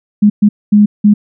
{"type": "tone bursts at uneven times", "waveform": "sine", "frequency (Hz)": 207.7, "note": "G#3", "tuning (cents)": 0, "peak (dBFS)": -3, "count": 4, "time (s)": [[0.22, 0.3], [0.42, 0.49], [0.72, 0.86], [1.04, 1.14]], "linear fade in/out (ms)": 10, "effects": []}